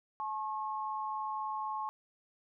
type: tone pair together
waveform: sine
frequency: 861 / 1084.8 Hz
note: A5 / C#6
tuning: -38 / -38 cents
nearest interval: major third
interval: 400 cents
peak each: -37 / -37 dBFS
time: 0.2-1.89 s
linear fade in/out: 0 ms
effects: none